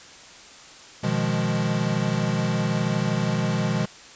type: chord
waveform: square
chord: F half-diminished seventh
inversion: second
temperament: equal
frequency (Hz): 123.47 / 155.56 / 174.61 / 207.7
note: Cb3 / Eb3 / F3 / Ab3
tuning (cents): 0 / 0 / 0 / 0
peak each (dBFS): -28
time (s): 1.03-3.86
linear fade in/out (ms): 10
effects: white hiss -45 dBFS RMS until 4.15 s + resampled to 16000 Hz